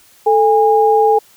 sine tone pair together, 440 / 816.8 Hz, A4 / G#5, 0 / -29 cents, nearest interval major seventh, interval 1071 cents, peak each -11 dBFS, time 0.26-1.19 s, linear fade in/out 10 ms, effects white hiss -48 dBFS RMS until 1.36 s

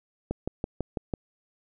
click train, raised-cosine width 2 ms, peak -15 dBFS, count 6, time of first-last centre 0.31-1.138 s, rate 6.04 Hz, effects none

